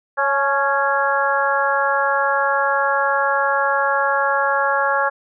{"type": "harmonic tone with a mistuned harmonic", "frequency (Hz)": 276.7, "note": "C#4", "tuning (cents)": -3, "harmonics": [2, 3, 4, 5, 6], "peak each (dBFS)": [-22, -22, -22, -22, -22], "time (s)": [0.17, 5.1], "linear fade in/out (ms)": 20, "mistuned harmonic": 3, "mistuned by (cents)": 35, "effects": []}